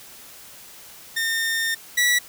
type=tone pair in turn; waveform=sawtooth; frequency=1820 / 1946.8 Hz; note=A#6 / B6; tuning=-42 / -25 cents; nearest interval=minor second; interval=117 cents; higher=second; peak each=-18 / -13 dBFS; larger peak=second; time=1.16-1.75 / 1.97-2.19 s; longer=first; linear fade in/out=10 ms; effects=white hiss -44 dBFS RMS until 2.28 s